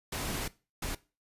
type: noise bursts at uneven times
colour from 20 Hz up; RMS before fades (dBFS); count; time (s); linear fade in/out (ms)
pink; -35; 2; 0.12-0.48 / 0.82-0.95; 5
effects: noise-tail reverb RT60 0.3 s tail -19 dB re dry + resampled to 32000 Hz